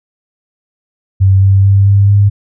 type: tone with pitch steps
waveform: sine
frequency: 96.2 / 97.43 / 98.68 / 99.94 / 101.22 Hz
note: G2 / G2 / G2 / G2 / G#2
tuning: -32 / -10 / +12 / +34 / -44 cents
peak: -4 dBFS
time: 1.2-2.3 s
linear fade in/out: 20 ms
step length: 220 ms
effects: none